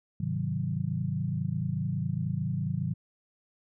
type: chord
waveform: sine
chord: Ab dominant seventh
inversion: none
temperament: equal with one note detuned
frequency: 102.87 / 130.81 / 155.56 / 185 Hz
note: Ab2 / C3 / Eb3 / Gb3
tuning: -16 / 0 / 0 / 0 cents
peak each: -35 / -33 / -32 / -34 dBFS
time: 0.2-2.94 s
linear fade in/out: 5 ms
effects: none